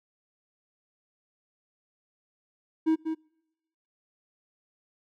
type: tone with echo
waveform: triangle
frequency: 319 Hz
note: D#4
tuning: 43 cents sharp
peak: -18 dBFS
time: 2.86-2.96 s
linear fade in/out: 20 ms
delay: 190 ms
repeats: 1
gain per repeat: -7 dB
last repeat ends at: 3.15 s
effects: noise-tail reverb RT60 0.9 s tail -26 dB re dry